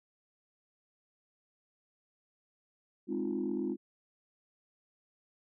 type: chord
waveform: sine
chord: F minor seventh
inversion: first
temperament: equal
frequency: 207.7 / 261.6 / 311.1 / 349.2 Hz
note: Ab3 / C4 / Eb4 / F4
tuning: 0 / 0 / 0 / 0 cents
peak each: -37 / -36 / -37 / -35 dBFS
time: 3.07-3.77 s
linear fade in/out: 50 ms
effects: tanh soft clip ceiling -24 dBFS